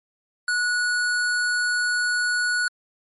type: tone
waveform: square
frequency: 1465 Hz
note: F#6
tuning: 18 cents flat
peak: -21 dBFS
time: 0.48-2.68 s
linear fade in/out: 2 ms
effects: MP3 48 kbps